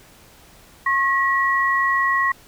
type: tone pair together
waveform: sine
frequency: 1087 / 1912.4 Hz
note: C#6 / A#6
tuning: -34 / +44 cents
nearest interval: minor seventh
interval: 978 cents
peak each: -19 dBFS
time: 0.86-2.32 s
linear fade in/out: 5 ms
effects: pink hiss -49 dBFS RMS until 2.47 s